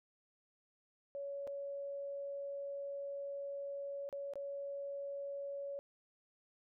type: tone with dropouts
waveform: sine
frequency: 561 Hz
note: C#5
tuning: 21 cents sharp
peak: -40 dBFS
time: 1.15-5.79 s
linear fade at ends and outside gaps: 0 ms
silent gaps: 1.47-1.475 / 4.09-4.127 / 4.336-4.356 s
effects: none